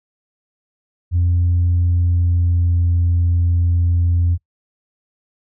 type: tone with pitch glide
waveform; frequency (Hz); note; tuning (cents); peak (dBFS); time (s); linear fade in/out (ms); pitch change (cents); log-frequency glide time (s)
sine; 87.31 to 86.36; F2 to F2; 0 to -19; -11; 1.11-4.38; 50; -19; 1.91-2.87
effects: noise-tail reverb RT60 0.1 s tail -23 dB re dry + tanh soft clip ceiling -10 dBFS